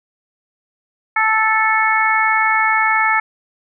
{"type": "harmonic tone", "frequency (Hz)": 438.9, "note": "A4", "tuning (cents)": -4, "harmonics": [2, 3, 4, 5], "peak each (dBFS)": [-18, -18, -18, -18], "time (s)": [1.16, 3.2], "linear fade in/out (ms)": 5, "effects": []}